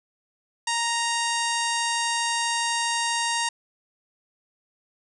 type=harmonic tone; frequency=932.3 Hz; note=A#5; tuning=in tune; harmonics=1 / 2 / 3 / 4 / 5 / 6 / 7 / 8 / 9 / 10; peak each=-27 / -30 / -32 / -33 / -34 / -35 / -35 / -36 / -37 / -37 dBFS; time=0.67-3.49 s; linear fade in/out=5 ms; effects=none